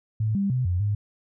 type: tone with pitch steps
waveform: sine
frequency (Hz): 109 / 198.4 / 127 / 89.5 / 103.2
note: A2 / G3 / B2 / F2 / G#2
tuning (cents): -16 / +21 / +49 / +43 / -10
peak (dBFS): -21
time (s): 0.2-0.95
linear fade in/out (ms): 5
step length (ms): 150
effects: none